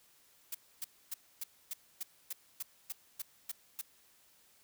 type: noise bursts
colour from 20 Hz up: blue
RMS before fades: -39 dBFS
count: 12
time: 0.52-3.814 s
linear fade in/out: 5 ms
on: 27 ms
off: 270 ms
effects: white hiss -66 dBFS RMS until 4.63 s